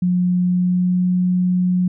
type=tone with pitch glide; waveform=sine; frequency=179.5 to 181.06 Hz; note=F3 to F#3; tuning=+48 to -37 cents; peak=-14 dBFS; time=0.02-1.88 s; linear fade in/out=5 ms; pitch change=+15 cents; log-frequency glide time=0.43-1.06 s; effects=none